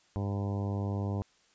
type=harmonic tone; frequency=100 Hz; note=G2; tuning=35 cents sharp; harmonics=1 / 2 / 3 / 4 / 5 / 6 / 7 / 8 / 9 / 10; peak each=-31 / -37 / -41 / -43 / -45 / -47 / -48 / -49 / -50 / -51 dBFS; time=0.16-1.22 s; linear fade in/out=0 ms; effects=white hiss -66 dBFS RMS until 1.54 s + resampled to 16000 Hz